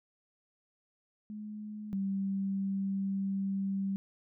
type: tone pair in turn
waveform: sine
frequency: 211.4 / 195.14 Hz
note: G#3 / G3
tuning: +31 / -8 cents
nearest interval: minor second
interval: 139 cents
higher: first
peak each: -39 / -30 dBFS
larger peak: second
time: 1.3-1.93 / 1.93-3.96 s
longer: second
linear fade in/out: 0 ms
effects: none